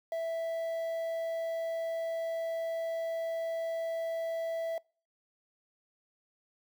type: tone with quantisation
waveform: triangle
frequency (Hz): 659.3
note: E5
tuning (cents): 0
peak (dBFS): -29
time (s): 0.12-4.78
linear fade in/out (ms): 2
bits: 9
effects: noise-tail reverb RT60 0.4 s tail -26 dB re dry